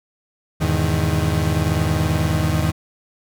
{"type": "chord", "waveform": "35% pulse", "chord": "E major seventh", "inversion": "none", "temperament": "equal with one note detuned", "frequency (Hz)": [82.41, 102.93, 123.47, 155.56], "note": ["E2", "G#2", "B2", "D#3"], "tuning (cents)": [0, -15, 0, 0], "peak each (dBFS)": [-20, -22, -25, -19], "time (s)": [0.6, 2.72], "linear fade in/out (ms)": 20, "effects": []}